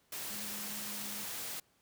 sine tone in noise, 207.7 Hz, G#3, in tune, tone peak -49 dBFS, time 0.3-1.24 s, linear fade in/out 5 ms, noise white, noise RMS -41 dBFS, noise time 0.12-1.6 s, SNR -11 dB, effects pink hiss -71 dBFS RMS until 1.81 s + high-pass 80 Hz 12 dB/octave

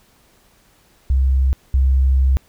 sine tone pair in turn, 66.1 / 66.1 Hz, C2 / C2, +18 / +18 cents, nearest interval unison, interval 0 cents, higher neither, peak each -12 / -11 dBFS, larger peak second, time 1.1-1.53 / 1.74-2.37 s, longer second, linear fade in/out 0 ms, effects pink hiss -55 dBFS RMS until 2.48 s

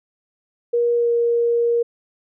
sine tone with pitch glide, 475.1 to 470.7 Hz, A#4 to A#4, +33 to +17 cents, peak -15 dBFS, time 0.73-1.83 s, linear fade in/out 10 ms, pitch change -16 cents, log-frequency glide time 0.95-1.1 s, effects none

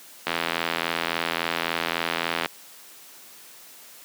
click train, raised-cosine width 0.3 ms, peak -7 dBFS, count 184, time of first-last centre 0.27-2.459 s, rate 83.6 Hz, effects white hiss -47 dBFS RMS until 4.04 s + high-pass 200 Hz 12 dB/octave

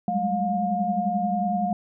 sine tone cluster, 188.2 / 200.3 / 211.3 / 711 Hz, F#3 / G3 / G#3 / F5, +30 / +38 / +30 / +31 cents, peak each -30 / -30 / -29 / -24 dBFS, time 0.08-1.73 s, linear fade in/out 2 ms, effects none

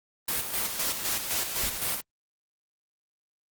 white noise with tremolo, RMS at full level -28 dBFS, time 0.28-2.01 s, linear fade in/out 5 ms, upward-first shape square, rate 3.9 Hz, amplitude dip 50%
brown noise with exponential decay, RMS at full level -32 dBFS, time 1.63-1.86 s, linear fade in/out 5 ms, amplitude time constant 50 ms
effects Opus 32 kbps

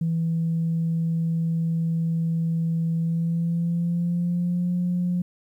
sine tone with pitch glide, 164.81 to 177.66 Hz, E3 to F3, 0 to +30 cents, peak -20 dBFS, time 0.01-5.22 s, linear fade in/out 5 ms, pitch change +130 cents, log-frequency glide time 2.97-4.73 s, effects tanh soft clip ceiling -17 dBFS + 10-bit

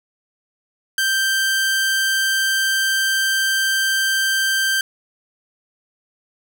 sawtooth tone, 1568 Hz, G6, in tune, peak -13 dBFS, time 0.98-4.81 s, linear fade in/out 2 ms, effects none

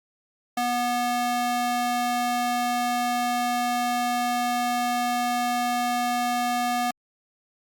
square tone with high-pass filter, 243.4 Hz, B3, 25 cents flat, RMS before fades -25 dBFS, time 0.57-6.91 s, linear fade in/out 5 ms, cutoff 500 Hz, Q 5, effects Opus 48 kbps

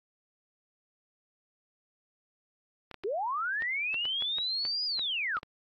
clicks, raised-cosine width 0.3 ms, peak -26 dBFS, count 12, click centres 2.913 / 2.943 / 3.037 / 3.622 / 3.943 / 4.054 / 4.223 / 4.385 / 4.652 / 4.993 / 5.369 / 5.431 s
sine linear two-way sweep, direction up then down, 355.5 to 4990 to 1162 Hz, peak -29 dBFS, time 3.04-5.39 s, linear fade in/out 10 ms, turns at 4.85 s
effects AAC 32 kbps

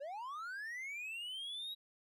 triangle linear sweep, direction up, 527 to 3857 Hz, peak -40 dBFS, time 0-1.75 s, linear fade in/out 20 ms, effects none

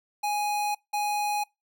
square tone pair in turn, 830.6 / 830.6 Hz, G#5 / G#5, 0 / 0 cents, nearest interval unison, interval 0 cents, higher neither, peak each -26 dBFS, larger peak neither, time 0.23-0.75 / 0.93-1.44 s, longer first, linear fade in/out 10 ms, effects noise-tail reverb RT60 0.2 s tail -24 dB re dry

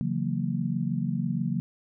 sine chord, F# dominant seventh, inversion second, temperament just, 138.75 / 166.5 / 185 / 231.2 Hz, C#3 / E3 / F#3 / A#3, +2 / +18 / 0 / -14 cents, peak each -31 dBFS, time 0.01-1.6 s, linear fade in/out 0 ms, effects none

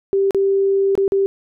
sine tone with dropouts, 392 Hz, G4, in tune, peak -13 dBFS, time 0.13-1.26 s, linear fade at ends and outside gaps 0 ms, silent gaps 0.308-0.347 / 0.953-0.977 / 1.079-1.121 s, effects none

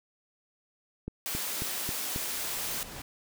click train, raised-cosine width 3 ms, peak -22 dBFS, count 5, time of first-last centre 1.08-2.161 s, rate 3.7 Hz
white high-pass noise, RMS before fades -34 dBFS, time 1.26-2.83 s, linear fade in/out 0 ms, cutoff 220 Hz, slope 12 dB/octave
pink noise with exponential growth, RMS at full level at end -40 dBFS, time 1.27-3.02 s, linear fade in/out 5 ms, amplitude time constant 380 ms
effects none

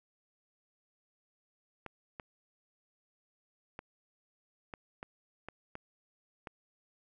clicks, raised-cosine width 0.5 ms, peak -27 dBFS, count 8, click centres 1.863 / 2.198 / 3.791 / 4.738 / 5.029 / 5.486 / 5.754 / 6.472 s, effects none

